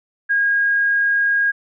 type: tone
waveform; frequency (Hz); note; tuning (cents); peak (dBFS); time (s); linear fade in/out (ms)
sine; 1632; G#6; -31; -14; 0.29-1.52; 20
effects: none